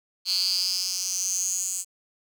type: tone with high-pass filter sweep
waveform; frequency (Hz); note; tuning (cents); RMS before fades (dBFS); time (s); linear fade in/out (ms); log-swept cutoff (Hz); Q
10% pulse; 185; F#3; 0; -27; 0.25-1.85; 50; 4300 to 7500; 8.8
effects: none